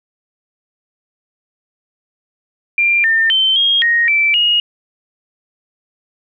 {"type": "tone with pitch steps", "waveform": "sine", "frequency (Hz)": [2382, 1806, 3093, 3253, 1870, 2329, 2874], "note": ["D7", "A6", "G7", "G#7", "A#6", "D7", "F7"], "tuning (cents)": [24, 45, -24, -37, 5, -15, 49], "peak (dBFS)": -10, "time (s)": [2.78, 4.6], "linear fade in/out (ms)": 2, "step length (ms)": 260, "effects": []}